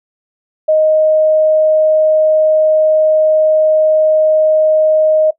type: tone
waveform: sine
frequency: 623 Hz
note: D#5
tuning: 2 cents sharp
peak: -7 dBFS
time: 0.68-5.31 s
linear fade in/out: 10 ms
effects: noise-tail reverb RT60 0.1 s tail -18 dB re dry